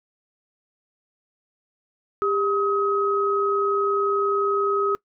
sine tone pair together, 400 / 1268.6 Hz, G4 / D#6, +35 / +33 cents, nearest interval octave + minor sixth, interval 1998 cents, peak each -22 dBFS, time 2.22-4.95 s, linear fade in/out 0 ms, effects noise-tail reverb RT60 0.1 s tail -23 dB re dry

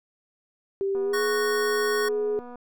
sine tone with pitch glide, 392 to 420.1 Hz, G4 to G#4, 0 to +20 cents, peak -23 dBFS, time 0.81-2.39 s, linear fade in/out 0 ms, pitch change +120 cents, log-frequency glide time 1.03-1.21 s
click train, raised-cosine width 1 ms, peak -30 dBFS, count 393, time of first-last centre 0.95-2.557 s, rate 244 Hz
square chord, F# major, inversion second, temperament just, 1110 / 1480 / 1850 Hz, C#6 / F#6 / A#6, +2 / 0 / -14 cents, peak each -32 dBFS, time 1.13-2.09 s, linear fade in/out 10 ms
effects none

